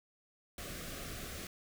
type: band-stop noise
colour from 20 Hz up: pink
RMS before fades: -44 dBFS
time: 0.58-1.47 s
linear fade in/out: 2 ms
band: 760 to 1100 Hz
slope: 96 dB/octave
effects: none